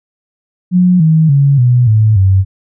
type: tone with pitch steps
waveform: sine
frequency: 180.6 / 159.05 / 140.07 / 123.35 / 108.63 / 95.67 Hz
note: F#3 / D#3 / C#3 / B2 / A2 / G2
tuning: -42 / +38 / +18 / -2 / -22 / -42 cents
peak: -5 dBFS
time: 0.71-2.45 s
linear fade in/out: 50 ms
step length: 290 ms
effects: none